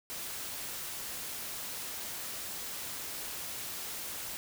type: noise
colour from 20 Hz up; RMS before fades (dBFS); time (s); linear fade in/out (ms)
white; -40; 0.1-4.37; 0
effects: none